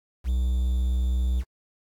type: tone with quantisation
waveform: triangle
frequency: 62.2 Hz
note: B1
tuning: 13 cents sharp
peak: -19 dBFS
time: 0.24-1.44 s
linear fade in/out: 50 ms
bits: 8
effects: AAC 64 kbps